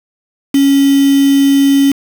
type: tone with quantisation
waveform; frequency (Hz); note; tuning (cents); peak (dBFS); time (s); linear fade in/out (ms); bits
sine; 277.2; C#4; 0; -6; 0.54-1.92; 5; 3
effects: none